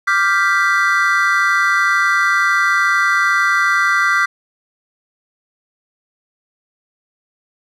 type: chord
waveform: triangle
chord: G dominant seventh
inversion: second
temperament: equal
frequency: 1174.7 / 1396.9 / 1568 / 1975.5 Hz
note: D6 / F6 / G6 / B6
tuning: 0 / 0 / 0 / 0 cents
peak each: -16 dBFS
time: 0.07-4.26 s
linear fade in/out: 10 ms
effects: none